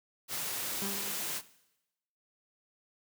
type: noise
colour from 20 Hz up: white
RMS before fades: -36 dBFS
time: 0.28-1.42 s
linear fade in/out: 50 ms
type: tone with exponential decay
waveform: 30% pulse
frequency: 198.5 Hz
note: G3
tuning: 22 cents sharp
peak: -32 dBFS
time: 0.82-1.47 s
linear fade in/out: 0 ms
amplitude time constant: 140 ms
effects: noise-tail reverb RT60 0.9 s tail -18 dB re dry + high-pass 100 Hz 12 dB/octave